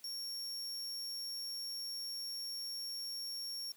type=tone; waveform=40% pulse; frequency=5520 Hz; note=F8; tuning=21 cents flat; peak=-39 dBFS; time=0.04-3.72 s; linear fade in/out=2 ms; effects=white hiss -64 dBFS RMS until 3.76 s + high-pass 150 Hz 12 dB/octave